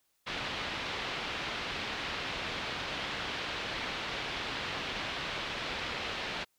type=low-pass noise; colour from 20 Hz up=white; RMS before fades=-37 dBFS; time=0.26-6.45 s; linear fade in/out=20 ms; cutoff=3700 Hz; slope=24 dB/octave; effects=white hiss -75 dBFS RMS until 6.58 s